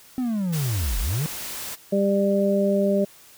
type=linear two-way sweep; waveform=triangle; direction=down then up; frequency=261.6 to 36.71 to 163.3 Hz; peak=-20 dBFS; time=0.18-1.26 s; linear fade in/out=0 ms; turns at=0.99 s
type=noise; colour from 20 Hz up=white; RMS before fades=-33 dBFS; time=0.52-1.76 s; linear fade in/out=20 ms
type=harmonic tone; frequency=198.5 Hz; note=G3; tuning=22 cents sharp; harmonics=1 / 2 / 3; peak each=-21 / -24 / -22 dBFS; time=1.92-3.05 s; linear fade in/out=10 ms
effects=white hiss -50 dBFS RMS until 3.37 s